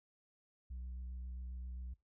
sine tone with vibrato, 62.3 Hz, B1, 16 cents sharp, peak -40 dBFS, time 0.7-1.94 s, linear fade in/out 10 ms, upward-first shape square, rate 7.5 Hz, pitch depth 15 cents each way, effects noise-tail reverb RT60 0.2 s tail -22 dB re dry + tanh soft clip ceiling -41 dBFS

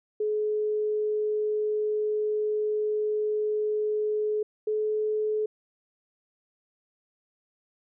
sine tone pair in turn, 425 / 428.5 Hz, G#4 / A4, +40 / -46 cents, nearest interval unison, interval 14 cents, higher second, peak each -24 dBFS, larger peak neither, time 0.2-4.43 / 4.67-5.46 s, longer first, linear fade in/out 5 ms, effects none

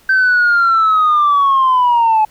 sine linear sweep, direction down, 1555 to 853 Hz, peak -7 dBFS, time 0.09-2.25 s, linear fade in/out 5 ms, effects tanh soft clip ceiling -6 dBFS + pink hiss -49 dBFS RMS until 2.3 s

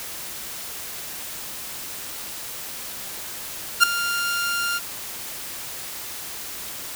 sawtooth tone with ADSR envelope, 1396.9 Hz, F6, in tune, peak -4 dBFS, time 3.8-4.8 s, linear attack 34 ms, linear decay 3 ms, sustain -15 dB, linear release 35 ms, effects white hiss -34 dBFS RMS until 6.95 s

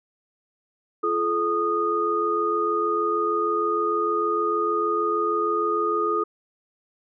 sine tone cluster, 342.7 / 429.2 / 1233 Hz, F4 / A4 / D#6, -33 / -43 / -16 cents, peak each -28 / -25 / -23 dBFS, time 1.03-6.24 s, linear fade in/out 10 ms, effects none

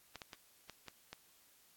clicks, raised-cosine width 0.2 ms, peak -28 dBFS, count 6, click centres 0.157 / 0.218 / 0.332 / 0.697 / 0.883 / 1.13 s, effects white hiss -67 dBFS RMS until 1.76 s + AAC 64 kbps

